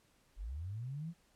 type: linear sweep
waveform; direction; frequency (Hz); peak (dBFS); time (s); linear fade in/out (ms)
sine; up; 38.8 to 174.6; -39; 0.36-1.14; 50
effects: pink hiss -71 dBFS RMS until 1.35 s + low-pass 12000 Hz 12 dB/octave